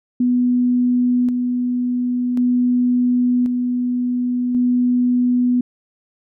sine tone with tremolo, 246.9 Hz, B3, in tune, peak -13 dBFS, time 0.2-5.61 s, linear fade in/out 5 ms, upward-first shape square, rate 0.46 Hz, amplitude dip 35%, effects none

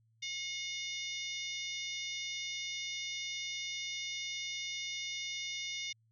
harmonic tone, 721 Hz, F#5, 45 cents flat, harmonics 3 / 4 / 5 / 6 / 7 / 8 / 9, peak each -42 / -46 / -42 / -53 / -48 / -46 / -53 dBFS, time 0.22-5.93 s, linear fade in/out 10 ms, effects added 112 Hz sine -68 dBFS peak until 6.11 s

